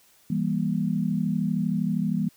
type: chord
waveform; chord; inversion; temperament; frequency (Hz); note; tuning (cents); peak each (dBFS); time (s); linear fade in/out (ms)
sine; E diminished; none; just; 164.81 / 197.78 / 237.3; E3 / G3 / Bb3; 0 / +16 / +31; -27 / -26 / -28; 0.3-2.29; 5
effects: white hiss -59 dBFS RMS until 2.36 s

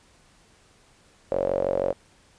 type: tone with band-pass filter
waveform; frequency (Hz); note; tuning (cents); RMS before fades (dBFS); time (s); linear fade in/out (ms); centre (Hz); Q
sawtooth; 46.25; F#1; 0; -25; 1.31-1.93; 10; 550; 9.2
effects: pink hiss -58 dBFS RMS until 2.38 s + resampled to 22050 Hz

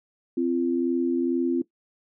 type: tone pair together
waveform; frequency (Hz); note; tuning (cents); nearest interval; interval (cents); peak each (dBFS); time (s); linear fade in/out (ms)
sine; 260 / 342.2; C4 / F4; -11 / -35; perfect fourth; 476; -24; 0.37-1.62; 5
effects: noise-tail reverb RT60 0.1 s tail -18 dB re dry

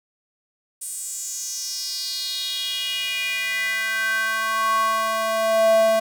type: tone with high-pass filter sweep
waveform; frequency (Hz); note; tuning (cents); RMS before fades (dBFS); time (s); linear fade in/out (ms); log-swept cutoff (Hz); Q
square; 221.6; A3; +13; -23; 0.81-6; 10; 8900 to 570; 5.1
effects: none

